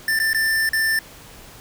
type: tone with dropouts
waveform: square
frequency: 1779 Hz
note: A6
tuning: 19 cents sharp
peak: -18 dBFS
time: 0.08-0.99 s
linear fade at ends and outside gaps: 2 ms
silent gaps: 0.19-0.199 / 0.332-0.346 / 0.691-0.732 s
effects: pink hiss -43 dBFS RMS until 1.6 s